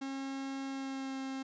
45% pulse tone with pitch glide, 270.8 to 266.8 Hz, C#4 to C4, -40 to +34 cents, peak -37 dBFS, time 0.01-1.43 s, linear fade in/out 10 ms, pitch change -26 cents, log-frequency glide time 0.66-1.19 s, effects resampled to 16000 Hz

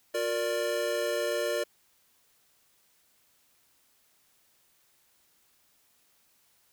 square chord, Bb major, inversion second, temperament equal with one note detuned, 357.8 / 466.2 / 587.3 Hz, F4 / Bb4 / D5, +42 / 0 / 0 cents, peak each -36 / -33 / -31 dBFS, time 0.14-1.64 s, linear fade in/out 10 ms, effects white hiss -67 dBFS RMS until 6.72 s

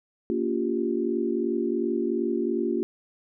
sine chord, G half-diminished seventh, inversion first, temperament equal with one note detuned, 233.1 / 283.7 / 349.2 / 392 Hz, Bb3 / Db4 / F4 / G4, 0 / +40 / 0 / 0 cents, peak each -29 / -31 / -27 / -30 dBFS, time 0.3-2.83 s, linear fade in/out 0 ms, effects none

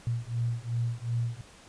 sine beating tone pair, 116.54 / 119.24 Hz, A#2 / A#2, 0 / +40 cents, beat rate 2.7 Hz, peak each -31 dBFS, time 0.07-1.41 s, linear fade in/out 0 ms, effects pink hiss -53 dBFS RMS until 1.68 s + resampled to 22050 Hz

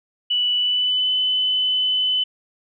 sine tone with pitch glide, 2960 to 3017 Hz, F#7 to F#7, 0 to +33 cents, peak -17 dBFS, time 0.3-2.24 s, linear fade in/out 10 ms, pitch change +33 cents, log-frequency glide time 0.56-1.1 s, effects none

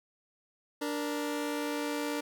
sawtooth tone pair together, 293.3 / 469.2 Hz, D4 / A#4, -2 / +11 cents, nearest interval minor sixth, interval 813 cents, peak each -29 / -33 dBFS, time 0.81-2.21 s, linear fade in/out 10 ms, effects none

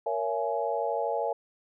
sine chord, A# half-diminished seventh, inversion none, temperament just, 466.2 / 559.4 / 671.3 / 839.1 Hz, A#4 / C#5 / E5 / G#5, 0 / +16 / +31 / +18 cents, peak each -32 dBFS, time 0.06-1.33 s, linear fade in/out 5 ms, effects none

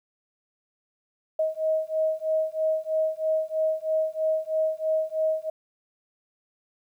sine beating tone pair, 630 / 633.1 Hz, D#5 / D#5, +21 / +30 cents, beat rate 3.1 Hz, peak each -26 dBFS, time 1.39-5.5 s, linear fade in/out 5 ms, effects 10-bit

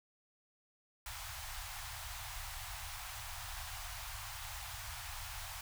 pink band-stop noise, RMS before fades -45 dBFS, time 1.06-5.61 s, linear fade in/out 2 ms, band 110 to 710 Hz, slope 48 dB/octave, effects none

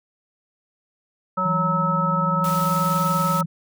harmonic tone, 185.4 Hz, F#3, 4 cents sharp, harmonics 1 / 3 / 5 / 7, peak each -28 / -29 / -28 / -21 dBFS, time 1.37-3.43 s, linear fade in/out 10 ms
sine tone with vibrato, 164.81 Hz, E3, in tune, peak -23 dBFS, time 1.45-3.46 s, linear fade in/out 10 ms, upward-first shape triangle, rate 7.3 Hz, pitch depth 17 cents each way
white noise, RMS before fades -34 dBFS, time 2.44-3.41 s, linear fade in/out 2 ms
effects none

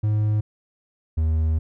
triangle tone pair in turn, 106.4 / 79.32 Hz, G#2 / D#2, +42 / +34 cents, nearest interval perfect fourth, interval 508 cents, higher first, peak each -16 dBFS, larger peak neither, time 0.03-0.41 / 1.17-1.59 s, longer second, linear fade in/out 10 ms, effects none

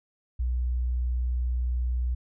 sine tone, 61.4 Hz, B1, 9 cents flat, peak -24 dBFS, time 0.39-2.15 s, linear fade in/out 10 ms, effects none

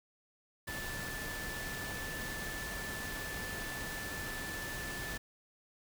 sine tone in noise, 1752 Hz, A6, 8 cents flat, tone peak -42 dBFS, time 0.67-5.18 s, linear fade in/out 10 ms, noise pink, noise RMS -42 dBFS, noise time 0.67-5.18 s, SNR -3 dB, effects none

